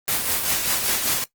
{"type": "noise with tremolo", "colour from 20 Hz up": "white", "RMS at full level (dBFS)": -20, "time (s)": [0.08, 1.24], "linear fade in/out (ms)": 0, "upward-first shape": "triangle", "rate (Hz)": 5.1, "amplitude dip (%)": 55, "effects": ["noise-tail reverb RT60 0.1 s tail -17 dB re dry", "Opus 24 kbps"]}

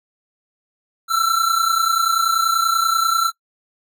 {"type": "tone pair together", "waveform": "square", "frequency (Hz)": [1327.7, 1358], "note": ["E6", "F6"], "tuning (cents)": [12, -49], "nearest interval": "unison", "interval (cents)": 39, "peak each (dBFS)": -19, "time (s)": [1.08, 3.32], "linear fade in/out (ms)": 50, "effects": ["noise-tail reverb RT60 0.1 s tail -23 dB re dry"]}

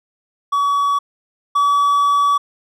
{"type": "tone pair in turn", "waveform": "triangle", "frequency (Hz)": [1134, 1142.5], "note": ["C#6", "D6"], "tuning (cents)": [39, -48], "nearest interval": "unison", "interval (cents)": 13, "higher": "second", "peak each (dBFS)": [-12, -10], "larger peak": "second", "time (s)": [[0.52, 0.99], [1.55, 2.38]], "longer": "second", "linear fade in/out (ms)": 10, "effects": []}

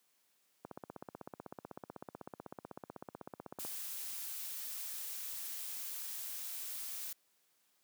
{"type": "click train", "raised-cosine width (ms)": 1, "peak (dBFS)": -30, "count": 49, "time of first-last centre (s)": [0.65, 3.65], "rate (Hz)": 16}
{"type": "noise", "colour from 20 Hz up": "blue", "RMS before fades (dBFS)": -43, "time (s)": [3.59, 7.13], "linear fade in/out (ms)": 5}
{"effects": ["white hiss -75 dBFS RMS until 7.83 s", "high-pass 150 Hz 12 dB/octave"]}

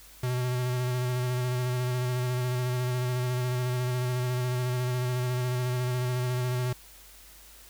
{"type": "tone with vibrato", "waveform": "square", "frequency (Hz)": 125.1, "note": "B2", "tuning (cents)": 23, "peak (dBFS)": -27, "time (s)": [0.23, 6.73], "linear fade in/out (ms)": 5, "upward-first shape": "square", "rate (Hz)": 14, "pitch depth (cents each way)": 17, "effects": ["added 50 Hz sine -55 dBFS peak until 7.69 s", "white hiss -52 dBFS RMS until 7.69 s"]}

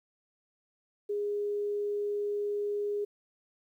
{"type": "tone", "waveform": "sine", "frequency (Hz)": 411.5, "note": "G#4", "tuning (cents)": -16, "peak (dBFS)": -29, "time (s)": [1.09, 3.05], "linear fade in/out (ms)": 10, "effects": ["11-bit"]}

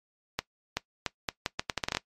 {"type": "accelerating click train", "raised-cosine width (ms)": 0.2, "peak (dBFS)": -10, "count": 13, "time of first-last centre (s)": [0.39, 1.97], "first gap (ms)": 380, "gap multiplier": 0.77, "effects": ["noise-tail reverb RT60 0.1 s tail -19 dB re dry", "MP3 64 kbps"]}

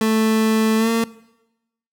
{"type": "tone with pitch glide", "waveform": "30% pulse", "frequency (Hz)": [220, 228.2], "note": ["A3", "A#3"], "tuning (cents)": [0, -37], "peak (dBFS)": -13, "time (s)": [0.01, 1.04], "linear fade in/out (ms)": 2, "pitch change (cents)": 63, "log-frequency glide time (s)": [0.77, 0.89], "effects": ["noise-tail reverb RT60 0.9 s tail -20 dB re dry"]}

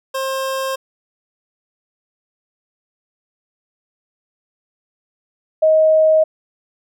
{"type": "tone pair in turn", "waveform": ["25% pulse", "sine"], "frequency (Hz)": [532, 629.4], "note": ["C5", "D#5"], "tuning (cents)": [29, 20], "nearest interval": "minor third", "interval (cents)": 291, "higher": "second", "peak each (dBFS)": [-16, -9], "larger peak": "second", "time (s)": [[0.14, 0.76], [5.62, 6.24]], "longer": "neither", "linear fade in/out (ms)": 10, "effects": []}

